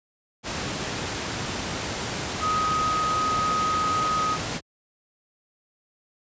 sine tone in noise, 1256 Hz, D#6, 16 cents sharp, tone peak -22 dBFS, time 2.4-4.38 s, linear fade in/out 50 ms, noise pink, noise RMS -29 dBFS, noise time 0.43-4.61 s, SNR +4 dB, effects high-pass 80 Hz 12 dB/octave + resampled to 16000 Hz

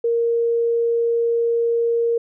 sine tone, 466.2 Hz, A#4, in tune, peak -16 dBFS, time 0.04-2.18 s, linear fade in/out 5 ms, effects none

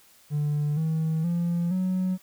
triangle tone with pitch steps, 147.9 / 159.43 / 171.87 / 185.27 Hz, D3 / D#3 / F3 / F#3, +13 / +43 / -27 / +3 cents, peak -20 dBFS, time 0.3-2.18 s, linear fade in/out 50 ms, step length 470 ms, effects tanh soft clip ceiling -18 dBFS + white hiss -57 dBFS RMS until 2.22 s

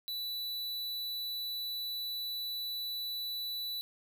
square tone, 3960 Hz, B7, 4 cents sharp, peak -36 dBFS, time 0.08-3.81 s, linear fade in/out 0 ms, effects none

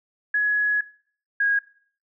sine tone pair in turn, 1682 / 1641.7 Hz, G#6 / G#6, +22 / -20 cents, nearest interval unison, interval 42 cents, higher first, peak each -18 dBFS, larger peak neither, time 0.34-0.81 / 1.4-1.59 s, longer first, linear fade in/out 5 ms, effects noise-tail reverb RT60 0.5 s tail -19 dB re dry

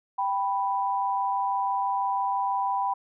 sine tone pair together, 785.9 / 988 Hz, G5 / B5, +4 / 0 cents, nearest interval major third, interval 396 cents, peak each -27 / -26 dBFS, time 0.18-2.94 s, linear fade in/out 10 ms, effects none

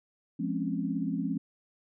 sine chord, Db major seventh, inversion first, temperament just, 173.24 / 207.9 / 259.9 / 277.2 Hz, F3 / Ab3 / C4 / Db4, -14 / +2 / -11 / 0 cents, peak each -34 dBFS, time 0.39-1.38 s, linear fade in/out 10 ms, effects none

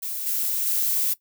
violet noise with level steps, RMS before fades -30 / -25 / -23 dBFS, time 0.02-1.14 s, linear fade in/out 10 ms, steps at 0.26 / 0.66 s, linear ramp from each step 10 ms, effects noise-tail reverb RT60 0.1 s tail -18 dB re dry

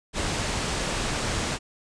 pink low-pass noise, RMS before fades -28 dBFS, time 0.13-1.59 s, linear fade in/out 50 ms, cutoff 9000 Hz, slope 48 dB/octave, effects none

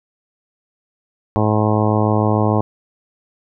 harmonic tone, 106.9 Hz, A2, 49 cents flat, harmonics 1 / 2 / 3 / 4 / 5 / 6 / 7 / 8 / 9 / 10, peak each -17 / -20 / -22 / -23 / -24 / -25 / -25 / -26 / -27 / -27 dBFS, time 1.36-2.61 s, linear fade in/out 0 ms, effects none

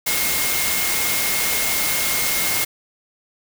sine tone in noise, 2144 Hz, C7, 42 cents sharp, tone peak -27 dBFS, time 0.06-2.65 s, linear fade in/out 10 ms, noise white, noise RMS -21 dBFS, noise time 0.06-2.65 s, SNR -9 dB, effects none

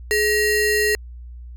square ring-modulated tone, 1160 Hz, D6, 22 cents flat, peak -14 dBFS, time 0.11-0.95 s, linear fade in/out 0 ms, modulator 738 Hz, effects added 60 Hz sine -34 dBFS peak until 1.56 s

